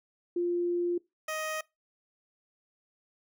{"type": "tone pair in turn", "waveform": ["sine", "15% pulse"], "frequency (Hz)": [349.2, 625.6], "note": ["F4", "D#5"], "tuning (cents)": [0, 9], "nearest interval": "minor seventh", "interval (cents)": 1009, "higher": "second", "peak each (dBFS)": -26, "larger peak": "neither", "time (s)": [[0.36, 0.98], [1.28, 1.61]], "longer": "first", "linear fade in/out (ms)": 5, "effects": ["noise-tail reverb RT60 0.2 s tail -22 dB re dry"]}